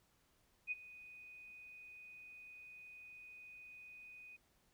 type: tone with ADSR envelope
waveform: sine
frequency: 2489 Hz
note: D#7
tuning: in tune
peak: -35 dBFS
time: 0.67-4.37 s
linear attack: 44 ms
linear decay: 27 ms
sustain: -18 dB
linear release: 16 ms
effects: pink hiss -75 dBFS RMS until 4.73 s